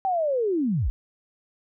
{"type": "linear sweep", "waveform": "sine", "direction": "down", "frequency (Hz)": [784, 37.03], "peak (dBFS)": -21, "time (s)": [0.05, 0.9], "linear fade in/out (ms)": 0, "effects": []}